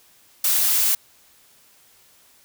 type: noise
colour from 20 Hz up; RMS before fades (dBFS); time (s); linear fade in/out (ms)
blue; -19; 0.44-0.95; 5
effects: white hiss -55 dBFS RMS until 2.44 s